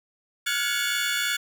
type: tone cluster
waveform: 30% pulse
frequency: 1409 / 1472 / 1686 / 2222 / 3480 Hz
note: F6 / F#6 / G#6 / C#7 / A7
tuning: +15 / -9 / +26 / +4 / -20 cents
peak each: -28 dBFS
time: 0.46-1.37 s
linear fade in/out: 10 ms
effects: none